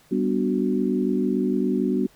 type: chord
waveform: sine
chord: G major seventh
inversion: none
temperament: equal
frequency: 196 / 246.9 / 293.7 / 370 Hz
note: G3 / B3 / D4 / F#4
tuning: 0 / 0 / 0 / 0 cents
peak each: -25 / -24 / -27 / -26 dBFS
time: 0.11-2.07 s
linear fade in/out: 10 ms
effects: pink hiss -56 dBFS RMS until 2.15 s